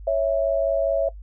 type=tone pair together; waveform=sine; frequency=554.4 / 659.3 Hz; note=C#5 / E5; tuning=0 / 0 cents; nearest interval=minor third; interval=300 cents; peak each=-21 dBFS; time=0.07-1.09 s; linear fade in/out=5 ms; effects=noise-tail reverb RT60 0.1 s tail -20 dB re dry + added 50 Hz sine -36 dBFS peak until 1.22 s